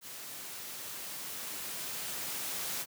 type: noise with level ramp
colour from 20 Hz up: white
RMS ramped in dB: -45 to -36 dBFS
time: 0.01-2.86 s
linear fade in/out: 50 ms
effects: high-pass 100 Hz 12 dB/octave